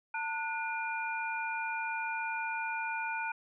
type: tone cluster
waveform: sine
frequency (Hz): 897 / 1462 / 2409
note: A5 / F#6 / D7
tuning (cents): +33 / -21 / +43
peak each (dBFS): -36 / -37 / -38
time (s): 0.14-3.32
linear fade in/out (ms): 5
effects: none